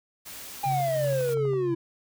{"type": "noise", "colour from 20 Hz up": "white", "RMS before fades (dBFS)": -41, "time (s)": [0.25, 1.35], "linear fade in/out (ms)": 20}
{"type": "exponential sweep", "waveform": "triangle", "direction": "down", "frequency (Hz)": [819, 329.6], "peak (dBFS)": -22, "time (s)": [0.63, 1.75], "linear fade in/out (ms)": 10}
{"type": "click train", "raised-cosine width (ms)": 1, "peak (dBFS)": -31, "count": 12, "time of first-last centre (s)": [0.64, 1.534], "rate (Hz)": 12.3}
{"type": "tone with tremolo", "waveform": "sine", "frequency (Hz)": 136, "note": "C#3", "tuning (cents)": -33, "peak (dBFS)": -27, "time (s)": [0.65, 1.75], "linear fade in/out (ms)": 20, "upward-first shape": "sine", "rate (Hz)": 2.8, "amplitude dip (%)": 50}
{"effects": []}